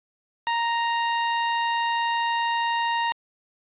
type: tone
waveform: sawtooth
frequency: 932.3 Hz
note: A#5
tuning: in tune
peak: -18 dBFS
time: 0.47-3.12 s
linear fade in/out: 0 ms
effects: resampled to 8000 Hz + 10-bit